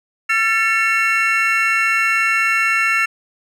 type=tone cluster; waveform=triangle; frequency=1355 / 1764 / 2199 / 2719 Hz; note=E6 / A6 / C#7 / F7; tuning=+47 / +4 / -14 / -47 cents; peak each=-18 dBFS; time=0.29-3.06 s; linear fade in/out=10 ms; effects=none